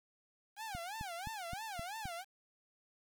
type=tone with vibrato; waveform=sawtooth; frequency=777 Hz; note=G5; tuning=16 cents flat; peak=-38 dBFS; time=0.56-2.25 s; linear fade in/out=50 ms; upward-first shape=sine; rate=3 Hz; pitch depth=250 cents each way
type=click train; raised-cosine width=5 ms; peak=-32 dBFS; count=6; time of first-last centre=0.75-2.055 s; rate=3.83 Hz
effects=10-bit